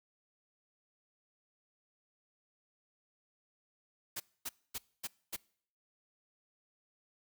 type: noise bursts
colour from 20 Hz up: white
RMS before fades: -39 dBFS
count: 5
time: 4.16-5.365 s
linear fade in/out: 10 ms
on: 41 ms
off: 250 ms
effects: noise-tail reverb RT60 0.6 s tail -24 dB re dry